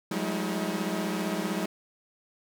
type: tone cluster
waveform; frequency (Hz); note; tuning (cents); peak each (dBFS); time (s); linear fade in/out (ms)
sawtooth; 179.4 / 196.5 / 212.1 / 319.6; F3 / G3 / G#3 / D#4; +47 / +4 / +37 / +47; -30; 0.11-1.66; 5
effects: none